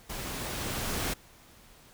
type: noise with level ramp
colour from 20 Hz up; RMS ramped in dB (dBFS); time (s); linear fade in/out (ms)
pink; -38 to -31; 0.09-1.14; 10
effects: pink hiss -56 dBFS RMS until 1.93 s